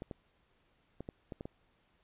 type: clicks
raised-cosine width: 2 ms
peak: -28 dBFS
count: 7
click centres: 0.021 / 0.112 / 1.006 / 1.089 / 1.322 / 1.409 / 1.455 s
effects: pink hiss -72 dBFS RMS until 2.03 s + resampled to 8000 Hz